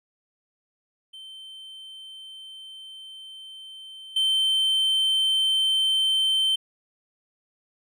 triangle tone with level steps, 3100 Hz, G7, 20 cents flat, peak -38 / -18 dBFS, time 1.13-6.56 s, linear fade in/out 10 ms, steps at 4.16 s, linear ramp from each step 5 ms, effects none

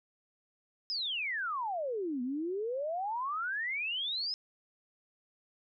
sine exponential two-way sweep, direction down then up, 5210 to 240 to 5210 Hz, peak -32 dBFS, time 0.9-4.34 s, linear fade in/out 0 ms, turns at 2.22 s, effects none

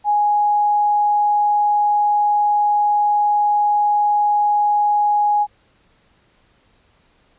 sine tone, 830.6 Hz, G#5, in tune, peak -13 dBFS, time 0.04-5.47 s, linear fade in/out 50 ms, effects pink hiss -58 dBFS RMS until 7.38 s + resampled to 8000 Hz

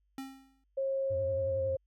square tone with exponential decay, 268 Hz, C4, 42 cents sharp, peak -37 dBFS, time 0.18-0.64 s, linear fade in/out 2 ms, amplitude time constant 100 ms
sine tone with pitch glide, 540 to 534.1 Hz, C#5 to C5, -45 to +36 cents, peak -29 dBFS, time 0.77-1.77 s, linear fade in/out 10 ms, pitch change -19 cents, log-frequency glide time 1.47-1.63 s
triangle tone with vibrato, 92.5 Hz, F#2, in tune, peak -36 dBFS, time 1.1-1.76 s, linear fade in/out 10 ms, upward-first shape sine, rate 11 Hz, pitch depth 190 cents each way
effects added 50 Hz sine -70 dBFS peak until 1.86 s

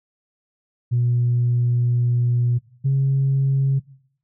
sine tone pair in turn, 121.1 / 135.93 Hz, B2 / C#3, -34 / -34 cents, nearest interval major second, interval 200 cents, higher second, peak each -15 / -14 dBFS, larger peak second, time 0.91-2.59 / 2.84-3.8 s, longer first, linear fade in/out 20 ms, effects noise-tail reverb RT60 0.7 s tail -21 dB re dry + tanh soft clip ceiling -12 dBFS

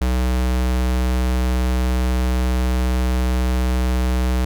square tone, 62.7 Hz, B1, 27 cents sharp, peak -17 dBFS, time 0.01-4.45 s, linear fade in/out 5 ms, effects none

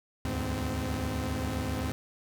sawtooth tone cluster, 73 / 80.5 / 104.8 / 258.3 Hz, D2 / E2 / G#2 / C4, -10 / -41 / +16 / -22 cents, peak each -32 / -33 / -31 / -31 dBFS, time 0.25-1.92 s, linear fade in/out 0 ms, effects none

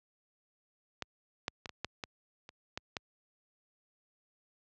clicks, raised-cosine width 0.2 ms, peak -18 / -15 / -23 / -25 / -17 / -20 / -30 / -19 / -18 dBFS, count 9, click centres 1.023 / 1.481 / 1.658 / 1.693 / 1.846 / 2.038 / 2.491 / 2.775 / 2.968 s, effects high-pass 60 Hz 12 dB/octave + low-pass 6000 Hz 12 dB/octave

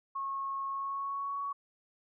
sine tone with pitch glide, 1092 to 1121.4 Hz, C#6 to C#6, -26 to +20 cents, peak -33 dBFS, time 0.15-1.53 s, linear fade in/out 10 ms, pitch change +46 cents, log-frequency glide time 0.68-1.41 s, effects none

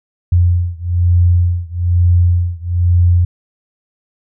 sine beating tone pair, 87.31 / 88.41 Hz, F2 / F2, 0 / +22 cents, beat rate 1.1 Hz, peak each -12 / -13 dBFS, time 0.32-3.25 s, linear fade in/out 5 ms, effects none

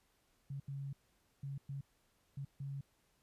sine tone bursts at uneven times, 138.59 Hz, C#3, in tune, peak -40 dBFS, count 6, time 0.5-0.6 / 0.68-0.93 / 1.43-1.58 / 1.69-1.81 / 2.37-2.45 / 2.6-2.81 s, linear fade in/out 5 ms, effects pink hiss -75 dBFS RMS until 3.22 s + resampled to 32000 Hz

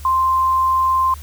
sine tone, 1046.5 Hz, C6, in tune, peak -13 dBFS, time 0.05-1.14 s, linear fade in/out 2 ms, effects added 73 Hz sine -32 dBFS peak until 1.22 s + white hiss -43 dBFS RMS until 1.22 s

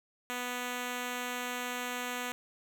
5% pulse tone, 246.9 Hz, B3, in tune, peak -23 dBFS, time 0.3-2.32 s, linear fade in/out 0 ms, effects none

